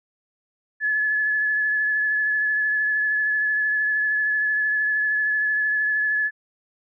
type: tone with vibrato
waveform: sine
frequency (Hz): 1714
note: A6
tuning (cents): -46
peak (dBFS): -19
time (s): 0.8-6.31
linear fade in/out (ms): 50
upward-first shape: triangle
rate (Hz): 13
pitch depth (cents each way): 21
effects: none